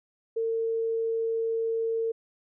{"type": "tone", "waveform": "sine", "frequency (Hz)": 453.3, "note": "A#4", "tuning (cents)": -48, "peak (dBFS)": -25, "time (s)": [0.36, 2.12], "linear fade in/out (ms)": 10, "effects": []}